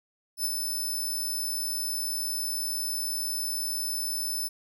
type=tone with ADSR envelope; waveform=10% pulse; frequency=5274 Hz; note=E8; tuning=in tune; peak=-19 dBFS; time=0.37-4.49 s; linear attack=78 ms; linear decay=33 ms; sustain=-4 dB; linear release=22 ms; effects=none